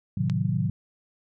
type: chord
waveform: sine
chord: A diminished seventh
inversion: none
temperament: equal with one note detuned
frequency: 110 / 130.81 / 155.56 / 183.61 Hz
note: A2 / C3 / Eb3 / Gb3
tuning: 0 / 0 / 0 / -13 cents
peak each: -28 dBFS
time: 0.17-0.7 s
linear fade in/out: 5 ms
type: click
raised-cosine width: 0.2 ms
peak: -20 dBFS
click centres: 0.298 s
effects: none